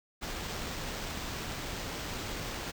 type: noise with sample-and-hold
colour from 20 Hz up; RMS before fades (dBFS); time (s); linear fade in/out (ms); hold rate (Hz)
pink; -38; 0.21-2.72; 20; 11025
effects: none